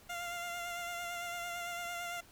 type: tone with vibrato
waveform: 15% pulse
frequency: 696 Hz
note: F5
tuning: 6 cents flat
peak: -32 dBFS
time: 0.09-2.21 s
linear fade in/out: 10 ms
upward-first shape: sine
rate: 8.9 Hz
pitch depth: 23 cents each way
effects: pink hiss -60 dBFS RMS until 2.31 s